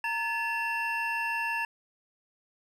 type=tone cluster; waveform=triangle; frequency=922 / 1725 / 2700 Hz; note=A#5 / A6 / E7; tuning=-19 / -35 / +41 cents; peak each=-31 dBFS; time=0.04-1.65 s; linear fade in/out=2 ms; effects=none